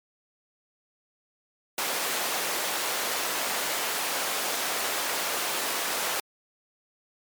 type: high-pass noise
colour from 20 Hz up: pink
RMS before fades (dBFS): -29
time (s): 1.78-6.2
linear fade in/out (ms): 2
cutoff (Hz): 520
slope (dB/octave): 12
effects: MP3 96 kbps